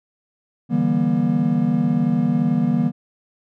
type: chord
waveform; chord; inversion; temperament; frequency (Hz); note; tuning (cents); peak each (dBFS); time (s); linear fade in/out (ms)
triangle; E half-diminished seventh; third; equal with one note detuned; 146.83 / 164.81 / 196 / 238.8; D3 / E3 / G3 / Bb3; 0 / 0 / 0 / +42; -23 / -20 / -21 / -17; 0.69-2.92; 50
effects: none